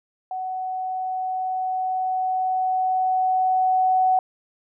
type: tone with level ramp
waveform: sine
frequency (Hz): 747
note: F#5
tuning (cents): +16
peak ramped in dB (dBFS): -26 to -15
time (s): 0.31-4.19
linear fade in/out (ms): 2
effects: none